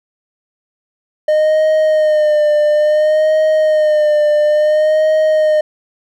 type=tone with vibrato; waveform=triangle; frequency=611 Hz; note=D#5; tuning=32 cents flat; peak=-7 dBFS; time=1.28-5.61 s; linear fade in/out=5 ms; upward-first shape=sine; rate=0.58 Hz; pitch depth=37 cents each way; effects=none

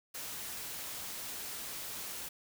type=noise; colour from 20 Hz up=white; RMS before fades=-42 dBFS; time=0.14-2.29 s; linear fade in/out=10 ms; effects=none

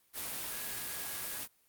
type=tone in noise; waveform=sine; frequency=1661.2 Hz; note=G#6; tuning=in tune; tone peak=-50 dBFS; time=0.49-1.42 s; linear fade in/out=50 ms; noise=white; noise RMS=-39 dBFS; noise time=0.13-1.48 s; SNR=-14 dB; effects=white hiss -70 dBFS RMS until 1.68 s + Opus 32 kbps

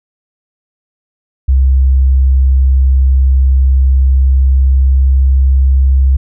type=tone with pitch glide; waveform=sine; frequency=66 to 66.57 Hz; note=C2 to C2; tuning=+16 to +31 cents; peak=-5 dBFS; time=1.48-6.17 s; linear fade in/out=10 ms; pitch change=+15 cents; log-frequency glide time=3.81-5.77 s; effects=none

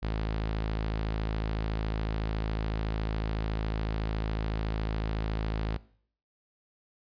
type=tone; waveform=sawtooth; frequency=53.9 Hz; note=A1; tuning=35 cents flat; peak=-25 dBFS; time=0.02-5.78 s; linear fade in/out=20 ms; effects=noise-tail reverb RT60 0.6 s tail -21 dB re dry + resampled to 11025 Hz

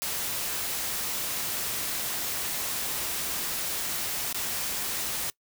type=noise with dropouts; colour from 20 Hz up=white; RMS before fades=-31 dBFS; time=0.02-5.3 s; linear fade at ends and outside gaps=0 ms; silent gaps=4.327-4.345 s; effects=noise-tail reverb RT60 0.1 s tail -23 dB re dry

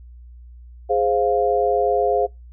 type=chord; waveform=sine; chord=F minor; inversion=first; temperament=equal; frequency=415.3 / 523.3 / 698.5 Hz; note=Ab4 / C5 / F5; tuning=0 / 0 / 0 cents; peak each=-20 / -21 / -20 dBFS; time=0.89-2.27 s; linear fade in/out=20 ms; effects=noise-tail reverb RT60 0.2 s tail -24 dB re dry + added 60 Hz sine -39 dBFS peak until 2.52 s

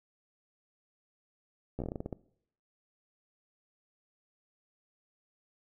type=slowing click train; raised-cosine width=2 ms; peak=-23 dBFS; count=11; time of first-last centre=1.79-2.127 s; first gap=13 ms; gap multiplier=1.2; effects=noise-tail reverb RT60 0.7 s tail -21 dB re dry

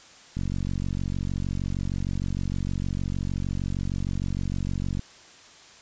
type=click train; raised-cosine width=5 ms; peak=-17 dBFS; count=216; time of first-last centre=0.37-4.994 s; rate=46.5 Hz; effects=white hiss -50 dBFS RMS until 5.81 s + resampled to 16000 Hz

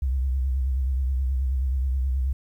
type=tone with vibrato; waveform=sine; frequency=65.41 Hz; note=C2; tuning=in tune; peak=-21 dBFS; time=0.02-2.33 s; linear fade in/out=5 ms; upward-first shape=triangle; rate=9.4 Hz; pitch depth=100 cents each way; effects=10-bit

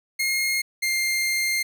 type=tone pair in turn; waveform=sawtooth; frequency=2143 / 2109 Hz; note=C7 / C7; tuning=+41 / +13 cents; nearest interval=unison; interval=28 cents; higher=first; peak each=-18 dBFS; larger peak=neither; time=0.19-0.62 / 0.82-1.63 s; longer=second; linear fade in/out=10 ms; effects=none

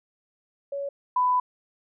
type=tone pair in turn; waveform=sine; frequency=561 / 997.5 Hz; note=C#5 / B5; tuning=+21 / +17 cents; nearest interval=minor seventh; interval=996 cents; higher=second; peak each=-28 / -19 dBFS; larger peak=second; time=0.72-0.89 / 1.16-1.4 s; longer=second; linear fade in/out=5 ms; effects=none

